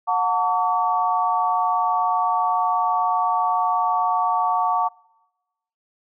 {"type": "tone cluster", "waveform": "sine", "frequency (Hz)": [727, 899, 1138], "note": ["F#5", "A5", "C#6"], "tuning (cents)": [-31, 37, 45], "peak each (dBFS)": -22, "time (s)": [0.07, 4.89], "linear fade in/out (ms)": 20, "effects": ["noise-tail reverb RT60 1.0 s tail -24 dB re dry"]}